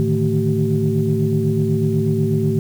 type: tone cluster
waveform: sine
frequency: 108.1 / 148.8 / 156.9 / 222.3 / 384 Hz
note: A2 / D3 / D#3 / A3 / G4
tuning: -30 / +23 / +15 / +18 / -36 cents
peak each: -21 dBFS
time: 0-2.59 s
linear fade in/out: 0 ms
effects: tanh soft clip ceiling -5 dBFS + 7-bit

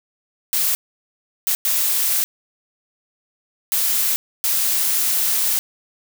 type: noise bursts at uneven times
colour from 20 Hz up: blue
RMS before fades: -19 dBFS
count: 5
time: 0.53-0.75 / 1.47-1.55 / 1.65-2.24 / 3.72-4.16 / 4.44-5.59 s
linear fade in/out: 0 ms
effects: none

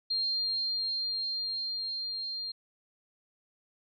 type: tone with level ramp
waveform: sine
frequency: 4199 Hz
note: C8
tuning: 5 cents sharp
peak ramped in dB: -27 to -34 dBFS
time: 0.1-2.52 s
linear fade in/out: 10 ms
effects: none

